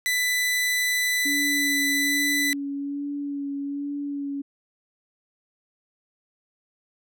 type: tone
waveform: sawtooth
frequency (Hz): 1992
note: B6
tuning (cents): +14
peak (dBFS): -18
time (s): 0.06-2.53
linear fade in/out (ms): 0
type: tone with vibrato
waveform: sine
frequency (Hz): 283.4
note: C#4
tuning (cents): +38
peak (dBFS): -27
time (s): 1.25-4.42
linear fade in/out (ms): 10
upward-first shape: sine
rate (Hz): 1.2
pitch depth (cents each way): 19
effects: none